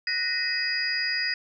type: tone cluster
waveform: sine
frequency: 1484 / 1862 / 2002 / 2534 / 4900 Hz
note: F#6 / A#6 / B6 / D#7 / D#8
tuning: +5 / -2 / +23 / +31 / -27 cents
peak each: -37 / -28 / -35 / -35 / -28 dBFS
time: 0.07-1.34 s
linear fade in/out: 2 ms
effects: none